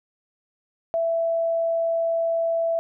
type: tone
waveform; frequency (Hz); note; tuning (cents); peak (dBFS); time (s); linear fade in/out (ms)
sine; 664; E5; +12; -20; 0.94-2.79; 0
effects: none